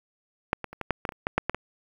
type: clicks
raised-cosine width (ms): 0.5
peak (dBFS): -7 / -17 / -26 / -16 / -8 / -14 / -12 / -29 / -10 / -6 / -9 / -15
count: 12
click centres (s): 0.531 / 0.643 / 0.73 / 0.813 / 0.907 / 1.052 / 1.091 / 1.122 / 1.269 / 1.38 / 1.496 / 1.546
effects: 8-bit